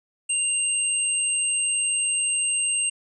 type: tone pair together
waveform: sine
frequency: 2786 / 8367 Hz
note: F7 / C9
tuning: -5 / -1 cents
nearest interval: octave + perfect fifth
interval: 1904 cents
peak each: -27 / -22 dBFS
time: 0.29-2.9 s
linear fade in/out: 10 ms
effects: none